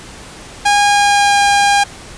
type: tone with pitch glide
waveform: sawtooth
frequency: 817 to 808.1 Hz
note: G#5 to G#5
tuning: -29 to -48 cents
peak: -5 dBFS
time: 0.65-1.84 s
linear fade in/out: 10 ms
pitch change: -19 cents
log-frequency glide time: 0.81-1.39 s
effects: pink hiss -34 dBFS RMS until 2.17 s + resampled to 22050 Hz